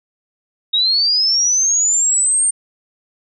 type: linear sweep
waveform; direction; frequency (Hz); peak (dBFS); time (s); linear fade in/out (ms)
sine; up; 3729 to 8800; -12; 0.73-2.51; 10
effects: none